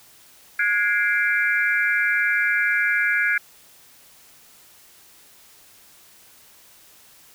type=tone cluster; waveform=sine; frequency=1444 / 1654 / 2097 / 2337 Hz; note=F#6 / G#6 / C7 / D7; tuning=-43 / -8 / +3 / -9 cents; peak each=-23 / -21 / -25 / -27 dBFS; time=0.59-3.38 s; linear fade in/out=5 ms; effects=white hiss -51 dBFS RMS until 7.34 s